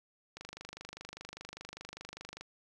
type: click train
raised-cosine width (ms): 0.2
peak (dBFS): -27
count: 52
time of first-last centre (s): 0.37-2.41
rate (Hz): 25
effects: none